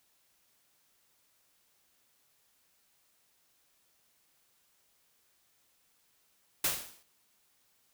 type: noise with exponential decay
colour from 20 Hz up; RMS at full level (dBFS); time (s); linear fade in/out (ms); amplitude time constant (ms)
white; -26; 6.64-7.03; 5; 83
effects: white hiss -71 dBFS RMS until 7.93 s